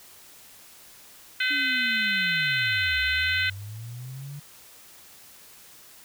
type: harmonic tone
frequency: 509 Hz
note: C5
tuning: 48 cents flat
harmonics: 3 / 4 / 5 / 6 / 7 / 8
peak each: -26 / -28 / -30 / -32 / -33 / -34 dBFS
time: 1.4-3.5 s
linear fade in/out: 5 ms
type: linear two-way sweep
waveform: sine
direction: down then up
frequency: 291.1 to 65.9 to 146.7 Hz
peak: -35 dBFS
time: 1.5-4.4 s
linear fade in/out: 10 ms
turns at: 3 s
effects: white hiss -50 dBFS RMS until 6.04 s